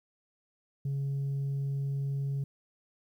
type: tone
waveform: sine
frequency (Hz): 138.59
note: C#3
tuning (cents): 0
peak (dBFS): -27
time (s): 0.85-2.44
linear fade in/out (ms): 5
effects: tanh soft clip ceiling -28 dBFS + 11-bit